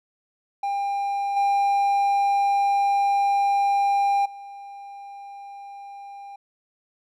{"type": "tone with level steps", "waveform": "triangle", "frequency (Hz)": 800, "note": "G5", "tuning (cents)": 35, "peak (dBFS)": [-21, -16, -35], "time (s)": [0.63, 6.36], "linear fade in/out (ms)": 5, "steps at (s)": [1.36, 4.25], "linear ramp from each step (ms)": 10, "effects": []}